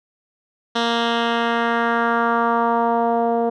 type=tone with low-pass filter sweep; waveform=10% pulse; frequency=233.1 Hz; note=A#3; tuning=in tune; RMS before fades=-19 dBFS; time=0.75-3.5 s; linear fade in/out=10 ms; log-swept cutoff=4100 to 580 Hz; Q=2; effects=none